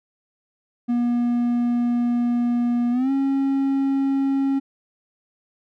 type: tone with pitch glide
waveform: triangle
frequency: 240.2 to 272.7 Hz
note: B3 to C#4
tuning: -48 to -28 cents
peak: -16 dBFS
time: 0.88-4.6 s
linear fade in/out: 20 ms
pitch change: +220 cents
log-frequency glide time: 2.91-3.11 s
effects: none